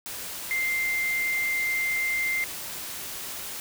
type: tone in noise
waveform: sine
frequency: 2093 Hz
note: C7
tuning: in tune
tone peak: -24 dBFS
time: 0.51-2.44 s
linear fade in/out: 0 ms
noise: white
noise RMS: -36 dBFS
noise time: 0.06-3.6 s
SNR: +9 dB
effects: none